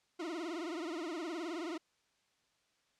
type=tone with vibrato; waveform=40% pulse; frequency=331.5 Hz; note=E4; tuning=10 cents sharp; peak=-37 dBFS; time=0.19-1.78 s; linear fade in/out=10 ms; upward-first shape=triangle; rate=19 Hz; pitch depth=180 cents each way; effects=white hiss -75 dBFS RMS until 2.99 s + low-pass 6000 Hz 12 dB/octave